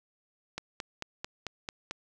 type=click train; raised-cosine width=0.2 ms; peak=-18 dBFS; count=7; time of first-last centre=0.58-1.91 s; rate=4.51 Hz; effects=none